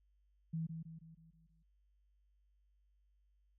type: tone with echo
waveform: sine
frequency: 162.3 Hz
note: E3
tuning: 27 cents flat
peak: -36 dBFS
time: 0.53-0.67 s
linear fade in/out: 10 ms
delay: 160 ms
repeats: 6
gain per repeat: -6 dB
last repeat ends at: 1.63 s
effects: added 50 Hz sine -70 dBFS peak until 3.58 s